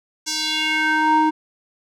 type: tone with band-pass filter sweep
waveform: square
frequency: 311.1 Hz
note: D#4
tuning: in tune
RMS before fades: -19 dBFS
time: 0.26-1.31 s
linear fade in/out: 20 ms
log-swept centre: 6100 to 660 Hz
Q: 2.5
effects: none